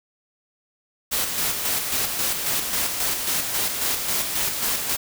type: noise with tremolo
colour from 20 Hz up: white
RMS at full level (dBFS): -23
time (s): 1.11-4.97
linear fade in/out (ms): 20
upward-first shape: square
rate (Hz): 3.7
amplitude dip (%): 40
effects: none